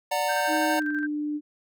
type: chord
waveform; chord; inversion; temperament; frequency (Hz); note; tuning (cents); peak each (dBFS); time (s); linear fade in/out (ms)
square; D augmented; none; just; 587.3 / 734.2 / 917.7; D5 / F#5 / A#5; 0 / -14 / -27; -29; 0.11-0.8; 10
type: tone with tremolo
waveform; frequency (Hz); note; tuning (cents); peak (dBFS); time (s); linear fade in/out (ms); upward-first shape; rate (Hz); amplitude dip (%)
sine; 1568; G6; 0; -27; 0.28-1.07; 20; square; 12; 45
type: tone with pitch glide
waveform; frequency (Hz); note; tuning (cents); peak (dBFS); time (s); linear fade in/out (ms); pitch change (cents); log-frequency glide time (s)
sine; 311.1 to 297.6; D#4 to D4; 0 to +23; -26; 0.47-1.41; 50; -77; 0.77-0.85
effects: none